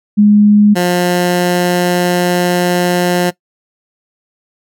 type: tone pair in turn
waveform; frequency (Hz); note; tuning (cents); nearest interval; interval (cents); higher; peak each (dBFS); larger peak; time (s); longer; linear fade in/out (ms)
sine / 15% pulse; 207.7 / 177.51; G#3 / F3; 0 / +28; minor third; 272; first; -4; neither; 0.17-0.75 / 0.75-3.31; second; 20
effects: noise-tail reverb RT60 0.1 s tail -20 dB re dry